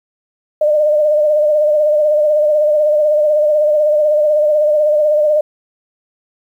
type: tone with vibrato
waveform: sine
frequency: 603 Hz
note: D5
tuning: 46 cents sharp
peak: -9 dBFS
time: 0.61-5.41 s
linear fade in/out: 5 ms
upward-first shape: sine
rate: 16 Hz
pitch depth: 42 cents each way
effects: 8-bit